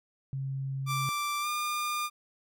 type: tone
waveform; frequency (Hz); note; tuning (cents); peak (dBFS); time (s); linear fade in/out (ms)
sine; 135.2; C#3; -43; -31; 0.33-1.09; 0
type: tone with pitch glide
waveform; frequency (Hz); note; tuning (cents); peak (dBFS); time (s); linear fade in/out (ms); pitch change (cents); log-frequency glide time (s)
sawtooth; 1174.7 to 1204.9; D6 to D6; 0 to +44; -26; 0.86-2.1; 50; +44; 1.41-1.47
effects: none